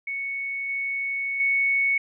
sine tone with level steps, 2217 Hz, C#7, in tune, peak -27 / -25 / -19 dBFS, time 0.07-1.98 s, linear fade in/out 5 ms, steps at 0.69 / 1.4 s, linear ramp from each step 2 ms, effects none

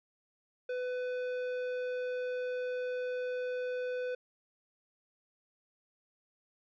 sine tone with tanh clipping, 500 Hz, B4, 21 cents sharp, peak -35 dBFS, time 0.69-4.15 s, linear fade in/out 5 ms, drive 12 dB, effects none

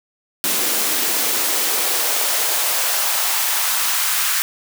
white noise with high-pass filter sweep, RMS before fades -19 dBFS, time 0.44-4.42 s, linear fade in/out 0 ms, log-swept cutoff 230 to 1300 Hz, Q 1.4, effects none

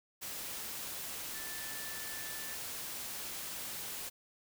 sine tone in noise, 1760 Hz, A6, in tune, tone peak -48 dBFS, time 1.33-2.56 s, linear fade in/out 20 ms, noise white, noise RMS -42 dBFS, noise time 0.21-4.1 s, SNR -9 dB, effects none

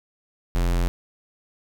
square tone, 43.44 Hz, F1, 8 cents flat, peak -20 dBFS, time 0.55-0.88 s, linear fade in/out 0 ms, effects 8-bit

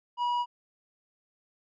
sine tone with tanh clipping, 968 Hz, B5, 35 cents flat, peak -27 dBFS, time 0.17-0.46 s, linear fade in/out 50 ms, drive 7 dB, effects none

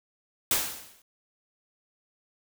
white noise with exponential decay, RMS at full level -22 dBFS, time 0.51-1.02 s, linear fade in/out 2 ms, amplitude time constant 110 ms, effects none

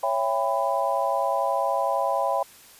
sine chord, C# half-diminished seventh, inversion none, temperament just, 554.4 / 665.2 / 798.3 / 997.9 Hz, C#5 / E5 / G5 / B5, 0 / +16 / +31 / +18 cents, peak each -27 dBFS, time 0.03-2.43 s, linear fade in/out 5 ms, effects white hiss -50 dBFS RMS until 2.79 s + resampled to 32000 Hz

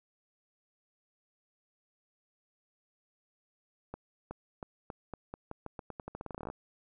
accelerating click train, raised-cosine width 1 ms, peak -26 dBFS, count 24, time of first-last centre 3.94-6.501 s, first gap 370 ms, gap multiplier 0.86, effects none

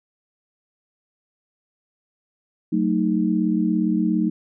sine chord, D# diminished, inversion first, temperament just, 186.68 / 224 / 311.1 Hz, F#3 / A3 / D#4, +16 / +31 / 0 cents, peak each -22 dBFS, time 2.72-4.3 s, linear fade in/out 10 ms, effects none

